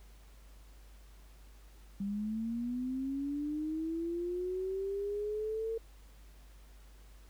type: linear sweep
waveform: sine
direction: up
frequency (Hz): 196 to 454.3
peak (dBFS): -33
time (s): 2-5.78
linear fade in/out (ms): 5
effects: added 50 Hz sine -53 dBFS peak until 7.29 s + pink hiss -64 dBFS RMS until 7.29 s